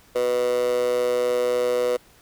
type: tone with high-pass filter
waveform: 15% pulse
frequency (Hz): 123.3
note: B2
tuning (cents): -2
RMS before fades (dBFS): -22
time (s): 0.15-1.97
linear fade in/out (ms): 10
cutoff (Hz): 510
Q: 5.8
effects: pink hiss -54 dBFS RMS until 2.21 s